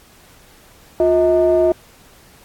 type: ring-modulated tone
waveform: triangle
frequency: 141.5 Hz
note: C#3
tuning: 36 cents sharp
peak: -6 dBFS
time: 1-1.72 s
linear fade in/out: 2 ms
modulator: 497 Hz
effects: pink hiss -48 dBFS RMS until 2.44 s + AAC 64 kbps